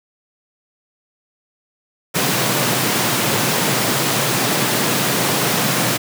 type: high-pass noise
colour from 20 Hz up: pink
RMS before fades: -18 dBFS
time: 2.14-5.98 s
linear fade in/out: 20 ms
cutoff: 110 Hz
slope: 96 dB/octave
effects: none